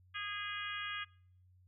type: harmonic tone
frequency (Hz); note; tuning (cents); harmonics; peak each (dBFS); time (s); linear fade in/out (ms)
411.3; G#4; -17; 3 / 4 / 5 / 6 / 7 / 8; -45 / -43 / -46 / -46 / -46 / -47; 0.14-1.05; 20
effects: noise-tail reverb RT60 0.6 s tail -24 dB re dry + added 91 Hz sine -62 dBFS peak until 1.67 s